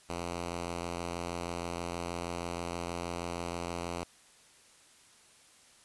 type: tone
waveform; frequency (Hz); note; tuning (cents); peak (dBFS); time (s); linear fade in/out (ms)
5% pulse; 86.3; F2; -20; -24; 0.09-4.04; 5
effects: white hiss -60 dBFS RMS until 5.84 s + resampled to 24000 Hz